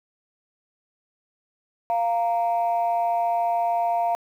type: tone pair together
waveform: sine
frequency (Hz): 695 / 928.7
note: F5 / A#5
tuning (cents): -9 / -7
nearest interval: perfect fourth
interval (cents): 502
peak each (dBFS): -20 / -25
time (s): 1.9-4.15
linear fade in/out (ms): 0
effects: tanh soft clip ceiling -15 dBFS + 9-bit